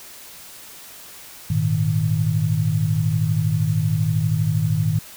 sine chord, Ab suspended second, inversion none, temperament equal, 103.83 / 116.54 / 155.56 Hz, Ab2 / Bb2 / Eb3, 0 / 0 / 0 cents, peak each -22 / -23 / -20 dBFS, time 1.5-4.99 s, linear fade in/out 5 ms, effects white hiss -41 dBFS RMS until 5.16 s

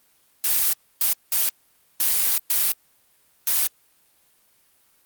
blue noise bursts at uneven times, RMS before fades -20 dBFS, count 6, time 0.44-0.73 / 1.01-1.13 / 1.32-1.49 / 2-2.38 / 2.5-2.72 / 3.47-3.67 s, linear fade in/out 2 ms, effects white hiss -61 dBFS RMS until 5.05 s + Opus 32 kbps

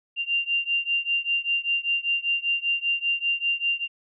sine beating tone pair, 2780 / 2785.1 Hz, F7 / F7, -9 / -5 cents, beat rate 5.1 Hz, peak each -25 / -26 dBFS, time 0.16-3.88 s, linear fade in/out 50 ms, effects none

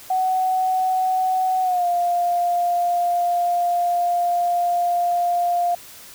sine tone with pitch glide, 747 to 701 Hz, F#5 to F5, +16 to +6 cents, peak -17 dBFS, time 0.1-5.75 s, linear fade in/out 5 ms, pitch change -110 cents, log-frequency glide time 1.62-1.86 s, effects white hiss -42 dBFS RMS until 6.14 s

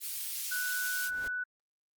white high-pass noise, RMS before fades -37 dBFS, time 0-1.11 s, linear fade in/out 50 ms, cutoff 3200 Hz, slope 12 dB/octave
sine tone, 1486 Hz, F#6, 7 cents sharp, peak -32 dBFS, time 0.51-1.44 s, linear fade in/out 10 ms
pink noise with exponential growth, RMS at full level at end -44 dBFS, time 0.82-1.28 s, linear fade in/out 5 ms, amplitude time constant 100 ms
effects Opus 32 kbps

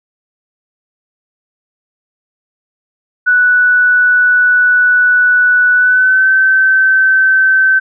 sine tone with pitch glide, 1480 to 1540.2 Hz, F#6 to G6, 0 to -31 cents, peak -6 dBFS, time 3.26-7.8 s, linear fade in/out 20 ms, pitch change +69 cents, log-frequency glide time 5.74-6.29 s, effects none

